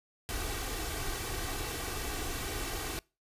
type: noise with comb filter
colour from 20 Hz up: pink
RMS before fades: -36 dBFS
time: 0.29-2.99 s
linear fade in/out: 0 ms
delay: 2.6 ms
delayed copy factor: +0.6
effects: noise-tail reverb RT60 0.3 s tail -25 dB re dry + resampled to 32000 Hz